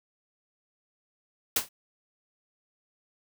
white noise with exponential decay, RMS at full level -20 dBFS, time 1.56-1.69 s, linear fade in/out 5 ms, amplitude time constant 28 ms, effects none

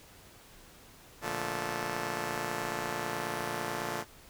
5% pulse chord, Bb major seventh, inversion none, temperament just, 116.54 / 145.68 / 174.81 / 218.5 Hz, Bb2 / D3 / F3 / A3, 0 / -14 / +2 / -12 cents, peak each -29 dBFS, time 1.21-4.05 s, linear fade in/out 50 ms, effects pink hiss -55 dBFS RMS until 4.29 s

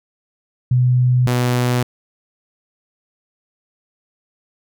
sine / sawtooth tone pair in turn, 125.2 / 123.41 Hz, B2 / B2, +24 / -1 cents, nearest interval unison, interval 25 cents, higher first, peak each -11 dBFS, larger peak neither, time 0.71-1.27 / 1.27-1.83 s, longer neither, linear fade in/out 5 ms, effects none

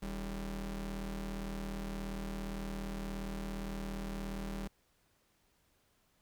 40% pulse ring-modulated tone, 119.1 Hz, A#2, 38 cents sharp, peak -34 dBFS, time 0.02-4.68 s, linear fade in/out 10 ms, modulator 78.2 Hz, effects pink hiss -73 dBFS RMS until 6.21 s

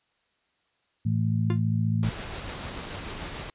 harmonic tone, 55 Hz, A1, in tune, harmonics 2 / 3 / 4, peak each -24 / -28 / -30 dBFS, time 1.05-2.1 s, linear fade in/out 10 ms
45% pulse tone with exponential decay, 349.2 Hz, F4, in tune, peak -26 dBFS, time 1.5-1.61 s, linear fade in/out 2 ms, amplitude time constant 23 ms
pink noise with tremolo, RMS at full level -35 dBFS, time 2.03-3.5 s, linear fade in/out 0 ms, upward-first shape sine, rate 6.8 Hz, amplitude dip 25%
effects white hiss -71 dBFS RMS until 3.54 s + resampled to 8000 Hz

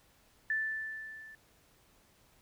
sine tone with level ramp, 1760 Hz, A6, in tune, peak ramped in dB -28 to -49 dBFS, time 0.5-1.35 s, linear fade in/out 2 ms, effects pink hiss -66 dBFS RMS until 2.41 s

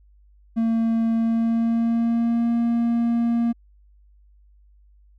triangle tone with pitch glide, 227.2 to 234 Hz, A#3 to A#3, -44 to +7 cents, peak -16 dBFS, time 0.56-3.53 s, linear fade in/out 20 ms, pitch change +51 cents, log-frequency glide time 1.16-2.51 s, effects added 50 Hz sine -51 dBFS peak until 5.18 s

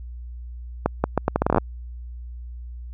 accelerating click train, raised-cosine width 1 ms, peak -4 dBFS, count 13, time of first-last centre 0.86-1.582 s, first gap 180 ms, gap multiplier 0.76, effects added 60 Hz sine -33 dBFS peak until 2.93 s

